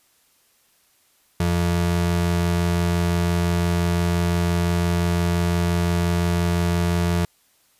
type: ring-modulated tone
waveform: square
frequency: 130.1 Hz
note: C3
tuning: 9 cents flat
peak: -16 dBFS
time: 1.4-7.25 s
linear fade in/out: 0 ms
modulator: 42.9 Hz
effects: white hiss -61 dBFS RMS until 7.79 s + resampled to 32000 Hz